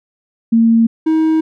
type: tone pair in turn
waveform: sine / triangle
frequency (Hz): 228.2 / 317.6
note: A#3 / D#4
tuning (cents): -37 / +36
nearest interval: tritone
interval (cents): 573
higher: second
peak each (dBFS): -7 / -8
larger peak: first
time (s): 0.52-0.87 / 1.06-1.41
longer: neither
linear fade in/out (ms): 10
effects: none